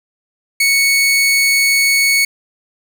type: tone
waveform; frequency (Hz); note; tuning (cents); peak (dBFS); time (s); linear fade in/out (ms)
sawtooth; 2217; C#7; 0; -7; 0.6-2.25; 5
effects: none